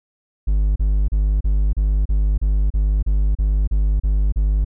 triangle tone bursts, 50.7 Hz, G#1, 41 cents flat, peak -12 dBFS, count 13, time 0.47-4.648 s, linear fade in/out 10 ms, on 290 ms, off 34 ms, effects none

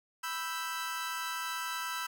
sawtooth chord, E minor, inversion second, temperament equal, 987.8 / 1318.5 / 1568 Hz, B5 / E6 / G6, 0 / 0 / 0 cents, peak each -36 / -34 / -37 dBFS, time 0.23-2.07 s, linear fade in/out 10 ms, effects none

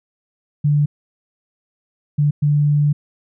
sine tone bursts at uneven times, 146.83 Hz, D3, in tune, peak -12 dBFS, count 3, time 0.64-0.86 / 2.18-2.31 / 2.42-2.93 s, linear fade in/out 10 ms, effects none

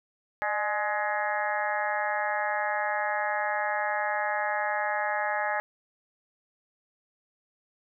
harmonic tone with a mistuned harmonic, 210 Hz, G#3, 19 cents sharp, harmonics 3 / 4 / 5 / 6 / 7 / 8 / 9 / 10, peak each -33 / -30 / -41 / -36 / -42 / -32 / -36 / -40 dBFS, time 0.42-5.6 s, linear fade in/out 0 ms, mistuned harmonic 3, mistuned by -60 cents, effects none

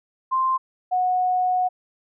sine tone pair in turn, 1046.5 / 732.8 Hz, C6 / F#5, 0 / -17 cents, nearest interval tritone, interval 617 cents, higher first, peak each -18 dBFS, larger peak neither, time 0.31-0.58 / 0.91-1.69 s, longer second, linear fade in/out 20 ms, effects none

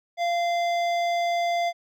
triangle tone with hard clipping, 691 Hz, F5, 19 cents flat, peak -24 dBFS, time 0.17-1.73 s, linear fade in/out 50 ms, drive 17 dB, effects none

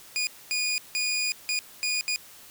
20% pulse tone bursts at uneven times, 2455 Hz, D#7, 24 cents flat, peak -20 dBFS, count 6, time 0.16-0.27 / 0.51-0.78 / 0.95-1.32 / 1.49-1.59 / 1.83-2.01 / 2.08-2.16 s, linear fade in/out 0 ms, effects white hiss -49 dBFS RMS until 2.5 s

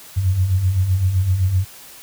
sine beating tone pair, 87.31 / 95.11 Hz, F2 / F#2, 0 / +48 cents, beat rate 7.8 Hz, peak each -23 / -15 dBFS, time 0.16-1.65 s, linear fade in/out 20 ms, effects white hiss -41 dBFS RMS until 2.02 s

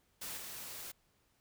white noise with level steps, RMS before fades -43 / -46 dBFS, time 0.21-0.92 s, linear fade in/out 10 ms, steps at 0.37 s, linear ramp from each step 5 ms, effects pink hiss -74 dBFS RMS until 1.4 s

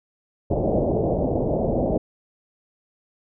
white low-pass noise, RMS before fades -22 dBFS, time 0.5-1.98 s, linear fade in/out 10 ms, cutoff 680 Hz, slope 48 dB/octave, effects none

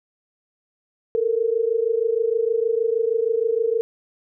sine tone pair together, 443.3 / 469.7 Hz, A4 / A#4, +13 / +13 cents, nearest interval minor second, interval 100 cents, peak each -21 dBFS, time 1.15-3.81 s, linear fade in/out 0 ms, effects none

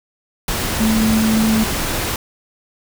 sine tone in noise, 220 Hz, A3, in tune, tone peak -13 dBFS, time 0.8-1.64 s, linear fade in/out 2 ms, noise pink, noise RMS -21 dBFS, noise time 0.48-2.16 s, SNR +5 dB, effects none

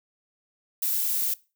violet noise, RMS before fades -26 dBFS, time 0.82-1.34 s, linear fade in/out 5 ms, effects noise-tail reverb RT60 0.3 s tail -21 dB re dry

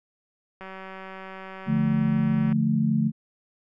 click train, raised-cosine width 0.5 ms, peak -25 dBFS, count 365, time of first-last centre 0.61-2.526 s, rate 190 Hz
sine chord, D minor, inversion none, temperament equal, 146.83 / 174.61 / 220 Hz, D3 / F3 / A3, 0 / 0 / 0 cents, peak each -25 / -27 / -22 dBFS, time 1.66-3.12 s, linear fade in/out 50 ms
effects none

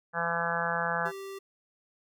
harmonic tone, 169.1 Hz, E3, 44 cents sharp, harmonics 1 / 3 / 4 / 5 / 6 / 7 / 8 / 9 / 10, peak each -39 / -37 / -36 / -35 / -38 / -36 / -37 / -34 / -35 dBFS, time 0.13-1.12 s, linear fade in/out 50 ms
square tone, 390.6 Hz, G4, 6 cents flat, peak -39 dBFS, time 1.05-1.39 s, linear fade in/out 10 ms
effects none

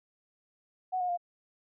sine tone with pitch steps, 742 / 721 / 702 Hz, F#5 / F#5 / F5, +5 / -45 / +9 cents, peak -28 dBFS, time 0.92-1.175 s, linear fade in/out 20 ms, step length 85 ms, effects none

